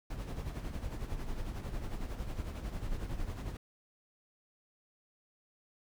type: noise with tremolo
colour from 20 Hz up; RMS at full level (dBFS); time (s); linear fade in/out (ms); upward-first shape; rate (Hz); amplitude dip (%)
brown; -36; 0.1-3.57; 5; sine; 11; 55
effects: none